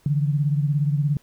sine beating tone pair, 143.8 / 160.8 Hz, D3 / E3, -36 / -43 cents, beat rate 17 Hz, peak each -19 / -26 dBFS, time 0.06-1.17 s, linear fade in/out 2 ms, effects pink hiss -59 dBFS RMS until 1.22 s

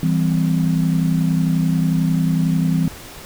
sine chord, C major, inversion first, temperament equal with one note detuned, 164.81 / 196 / 257.9 Hz, E3 / G3 / C4, 0 / 0 / -25 cents, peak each -16 / -22 / -22 dBFS, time 0.03-2.88 s, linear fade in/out 2 ms, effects pink hiss -37 dBFS RMS until 3.25 s

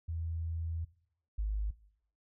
sine tone pair in turn, 82.41 / 51.92 Hz, E2 / G#1, 0 / 0 cents, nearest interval minor sixth, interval 800 cents, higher first, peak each -34 / -30 dBFS, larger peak second, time 0.08-0.85 / 1.38-1.71 s, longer first, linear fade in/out 10 ms, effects noise-tail reverb RT60 0.7 s tail -20 dB re dry

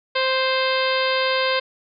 harmonic tone with a mistuned harmonic, 523.3 Hz, C5, in tune, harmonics 1 / 2 / 3 / 4 / 5 / 6 / 7 / 8 / 9, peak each -22 / -25 / -27 / -28 / -29 / -30 / -30 / -31 / -32 dBFS, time 0.15-1.6 s, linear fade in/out 10 ms, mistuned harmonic 9, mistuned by +31 cents, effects none

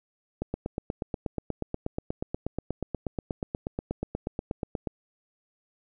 click train, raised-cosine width 2 ms, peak -16 dBFS, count 38, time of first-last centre 0.42-4.872 s, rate 8.31 Hz, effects none

